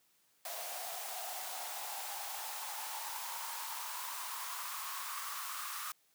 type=noise with high-pass filter sweep; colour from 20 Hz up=white; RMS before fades=-42 dBFS; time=0.45-5.92 s; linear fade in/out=2 ms; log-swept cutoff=670 to 1200 Hz; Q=6.1; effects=white hiss -72 dBFS RMS until 6.14 s + high-pass 100 Hz 12 dB/octave